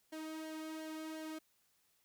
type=tone with flanger; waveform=sawtooth; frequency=315 Hz; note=D#4; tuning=21 cents sharp; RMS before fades=-45 dBFS; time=0.12-1.39 s; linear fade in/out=10 ms; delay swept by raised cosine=0.79 to 2.09 ms; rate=2.8 Hz; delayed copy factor=-0.6; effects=white hiss -75 dBFS RMS until 2.04 s